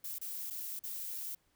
violet noise with dropouts, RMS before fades -41 dBFS, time 0.04-1.35 s, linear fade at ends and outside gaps 5 ms, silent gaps 0.185-0.213 / 0.502-0.506 / 0.793-0.836 s, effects pink hiss -74 dBFS RMS until 1.55 s

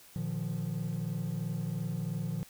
triangle chord, Bb suspended fourth, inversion none, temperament equal with one note detuned, 116.54 / 151.66 / 174.61 Hz, Bb2 / Eb3 / F3, 0 / -44 / 0 cents, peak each -35 / -33 / -33 dBFS, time 0.16-2.43 s, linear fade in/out 0 ms, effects tanh soft clip ceiling -25 dBFS + white hiss -56 dBFS RMS until 2.49 s

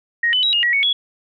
sine tone with pitch steps, 1875 / 3008 / 3857 / 2845 / 1919 / 2222 / 3364 Hz, A#6 / F#7 / B7 / F7 / A#6 / C#7 / G#7, +10 / +28 / -42 / +31 / +50 / +4 / +22 cents, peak -14 dBFS, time 0.23-0.93 s, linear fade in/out 5 ms, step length 100 ms, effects none

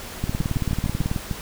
two click trains, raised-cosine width 5 ms, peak -12 / -11 dBFS, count 7 / 17, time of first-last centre 0.41-1.312 / 0.24-1.114 s, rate 6.65 / 18.3 Hz, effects pink hiss -36 dBFS RMS until 1.41 s

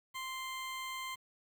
20% pulse tone, 1046 Hz, C6, 1 cent flat, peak -34 dBFS, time 0.14-1.16 s, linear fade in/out 20 ms, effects 10-bit

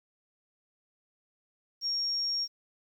sine tone, 5560 Hz, F8, 9 cents flat, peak -28 dBFS, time 1.81-2.48 s, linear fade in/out 50 ms, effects 10-bit

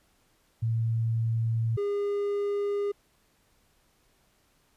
sine / triangle tone pair in turn, 113.8 / 406.5 Hz, A#2 / G#4, -41 / -37 cents, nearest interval octave + minor seventh, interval 2204 cents, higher second, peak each -24 dBFS, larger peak neither, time 0.62-1.77 / 1.77-2.92 s, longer neither, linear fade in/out 10 ms, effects pink hiss -67 dBFS RMS until 4.76 s + resampled to 32000 Hz

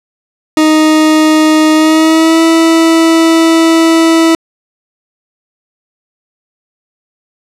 40% pulse tone with pitch glide, 311.1 to 327.3 Hz, D#4 to E4, 0 to -12 cents, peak -4 dBFS, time 0.57-4.35 s, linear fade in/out 2 ms, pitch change +88 cents, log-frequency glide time 1.74-2.42 s, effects low-pass 10000 Hz 12 dB/octave

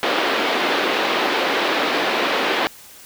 pink band-pass noise, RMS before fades -20 dBFS, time 0.03-2.67 s, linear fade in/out 0 ms, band 300 to 3900 Hz, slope 24 dB/octave, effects white hiss -43 dBFS RMS until 3.05 s

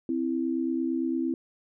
sine tone pair together, 260.8 / 329.6 Hz, C4 / E4, -5 / 0 cents, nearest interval major third, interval 405 cents, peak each -28 dBFS, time 0.09-1.34 s, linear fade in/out 2 ms, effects none

